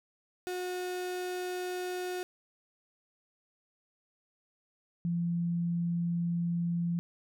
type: tone pair in turn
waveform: 35% pulse / sine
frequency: 362.9 / 171.27 Hz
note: F#4 / F3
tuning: -34 / -33 cents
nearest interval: octave + minor second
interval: 1299 cents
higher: first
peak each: -32 / -28 dBFS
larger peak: second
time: 0.47-2.23 / 5.05-6.99 s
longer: second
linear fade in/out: 0 ms
effects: none